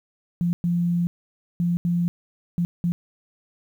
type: tone bursts at uneven times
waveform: sine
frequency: 173.2 Hz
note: F3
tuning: 14 cents flat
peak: -19 dBFS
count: 6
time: 0.41-0.53 / 0.64-1.07 / 1.6-1.77 / 1.85-2.08 / 2.58-2.65 / 2.84-2.92 s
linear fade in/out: 0 ms
effects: 9-bit